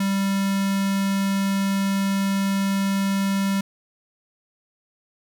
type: tone with notch filter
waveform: square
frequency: 196 Hz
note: G3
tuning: in tune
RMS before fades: -22 dBFS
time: 0-3.61 s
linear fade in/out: 5 ms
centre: 510 Hz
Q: 1.4
effects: none